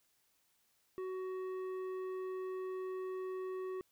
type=tone with tanh clipping; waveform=sine; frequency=373.5 Hz; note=F#4; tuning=16 cents sharp; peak=-40 dBFS; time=0.98-3.81 s; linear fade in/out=0 ms; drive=10 dB; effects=white hiss -75 dBFS RMS until 3.91 s